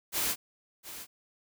white noise with echo, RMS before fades -30 dBFS, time 0.12-0.36 s, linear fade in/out 50 ms, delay 710 ms, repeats 1, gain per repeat -13 dB, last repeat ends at 1.07 s, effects none

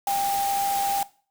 sine tone in noise, 796 Hz, G5, 26 cents sharp, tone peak -22 dBFS, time 0.07-1.03 s, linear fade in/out 2 ms, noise white, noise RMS -32 dBFS, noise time 0.07-1.03 s, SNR +7 dB, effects noise-tail reverb RT60 0.4 s tail -19 dB re dry

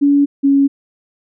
sine tone pair in turn, 284.2 / 277.7 Hz, C#4 / C#4, +43 / +3 cents, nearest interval unison, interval 40 cents, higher first, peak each -8 dBFS, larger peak neither, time 0.01-0.26 / 0.43-0.68 s, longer neither, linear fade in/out 20 ms, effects none

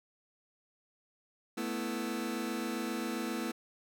sawtooth chord, A suspended second, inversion none, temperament just, 220 / 247.5 / 330 Hz, A3 / B3 / E4, 0 / +4 / +2 cents, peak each -34 dBFS, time 1.57-3.52 s, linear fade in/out 10 ms, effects none

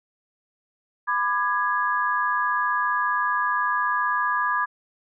sine chord, G# diminished, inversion first, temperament just, 996.7 / 1196.1 / 1661.2 Hz, B5 / D6 / G#6, +16 / +31 / 0 cents, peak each -25 dBFS, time 1.07-4.66 s, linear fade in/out 20 ms, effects none

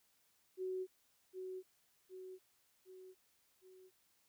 sine tone with echo, 372.9 Hz, F#4, 14 cents sharp, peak -38 dBFS, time 0.57-0.87 s, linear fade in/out 50 ms, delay 760 ms, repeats 4, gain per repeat -5 dB, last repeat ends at 3.91 s, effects white hiss -75 dBFS RMS until 4.28 s

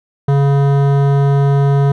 sine tone with hard clipping, 140 Hz, C#3, 18 cents sharp, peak -11 dBFS, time 0.28-1.92 s, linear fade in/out 5 ms, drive 15 dB, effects none

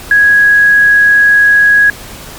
sine tone, 1661.2 Hz, G#6, in tune, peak -3 dBFS, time 0.11-1.9 s, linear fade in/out 2 ms, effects pink hiss -29 dBFS RMS until 2.38 s + MP3 96 kbps

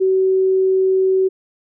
sine tone, 378.7 Hz, F#4, 40 cents sharp, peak -12 dBFS, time 0-1.29 s, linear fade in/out 20 ms, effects none

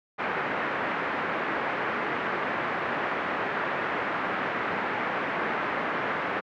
white low-pass noise, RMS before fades -29 dBFS, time 0.18-6.41 s, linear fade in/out 20 ms, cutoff 1900 Hz, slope 24 dB/octave, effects high-pass 200 Hz 12 dB/octave

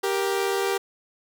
sawtooth tone pair together, 392.3 / 470 Hz, G4 / A#4, +1 / +14 cents, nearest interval minor third, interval 313 cents, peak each -20 / -24 dBFS, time 0.03-0.78 s, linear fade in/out 10 ms, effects none

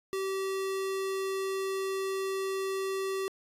square tone, 385.5 Hz, G4, 29 cents flat, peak -31 dBFS, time 0.13-3.28 s, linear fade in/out 0 ms, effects resampled to 32000 Hz

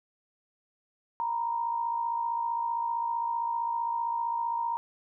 sine tone pair together, 932.4 / 987.8 Hz, A#5 / B5, 0 / 0 cents, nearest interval minor second, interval 100 cents, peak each -28 / -36 dBFS, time 1.2-4.77 s, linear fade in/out 0 ms, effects none

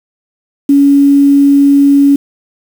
sine tone with quantisation, 281 Hz, C#4, 24 cents sharp, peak -3 dBFS, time 0.69-2.16 s, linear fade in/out 5 ms, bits 5, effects none

